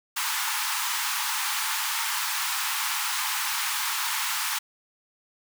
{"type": "high-pass noise", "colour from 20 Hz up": "pink", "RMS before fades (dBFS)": -28, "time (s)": [0.16, 4.59], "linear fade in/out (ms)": 10, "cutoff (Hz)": 830, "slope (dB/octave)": 96, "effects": []}